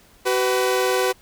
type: tone pair together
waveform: sawtooth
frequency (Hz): 378.6 / 498.3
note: F#4 / B4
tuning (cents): +40 / +15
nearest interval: perfect fourth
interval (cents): 475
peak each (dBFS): -17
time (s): 0.25-1.13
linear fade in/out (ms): 20
effects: pink hiss -53 dBFS RMS until 1.21 s